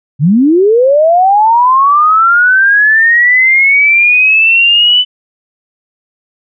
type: linear sweep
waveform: sine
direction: up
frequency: 129.2 to 3010 Hz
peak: -4 dBFS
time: 0.19-5.05 s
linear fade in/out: 50 ms
effects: none